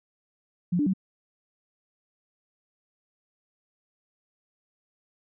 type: tone with pitch steps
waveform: sine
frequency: 176.8 / 292.8 / 189.9 Hz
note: F3 / D4 / F#3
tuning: +22 / -5 / +45 cents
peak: -21 dBFS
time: 0.72-0.936 s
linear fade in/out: 10 ms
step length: 72 ms
effects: none